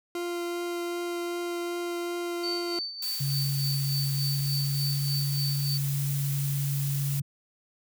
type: tone with vibrato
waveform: 40% pulse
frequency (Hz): 347.2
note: F4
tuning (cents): -10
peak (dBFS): -29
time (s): 0.15-2.79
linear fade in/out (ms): 2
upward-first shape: triangle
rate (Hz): 2.6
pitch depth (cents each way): 8
type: tone with tremolo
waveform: sine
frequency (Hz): 4553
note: C#8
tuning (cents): +45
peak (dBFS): -29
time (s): 2.43-5.78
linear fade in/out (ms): 10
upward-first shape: sine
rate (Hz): 3.4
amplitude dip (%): 65
type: noise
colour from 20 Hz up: blue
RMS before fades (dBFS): -36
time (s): 3.02-7.2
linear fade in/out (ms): 5
type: tone with pitch glide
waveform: sine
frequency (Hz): 138.59 to 140.2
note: C#3 to C#3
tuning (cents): 0 to +20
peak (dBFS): -26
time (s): 3.2-7.22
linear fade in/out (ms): 10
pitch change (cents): +20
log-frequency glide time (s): 4.08-4.86
effects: none